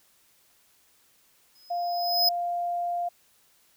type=tone with exponential growth; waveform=square; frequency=5070 Hz; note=D#8; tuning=32 cents sharp; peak=-18 dBFS; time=1.55-2.29 s; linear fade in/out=5 ms; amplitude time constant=160 ms
type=tone; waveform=sine; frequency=698.5 Hz; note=F5; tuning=in tune; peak=-26 dBFS; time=1.7-3.09 s; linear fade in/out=10 ms
effects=white hiss -63 dBFS RMS until 3.76 s